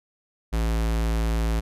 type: tone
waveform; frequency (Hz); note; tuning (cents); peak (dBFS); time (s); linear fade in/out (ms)
square; 55.7; A1; +22; -22; 0.52-1.61; 20
effects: resampled to 32000 Hz